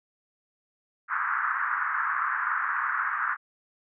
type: band-pass noise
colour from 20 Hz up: pink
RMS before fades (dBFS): -28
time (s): 1.08-3.37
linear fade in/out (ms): 50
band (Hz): 1100 to 1700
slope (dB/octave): 48
effects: none